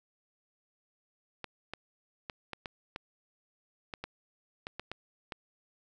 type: clicks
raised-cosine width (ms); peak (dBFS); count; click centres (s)
0.3; -22; 12; 1.443 / 1.736 / 2.298 / 2.533 / 2.658 / 2.961 / 3.938 / 4.04 / 4.669 / 4.796 / 4.916 / 5.322
effects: none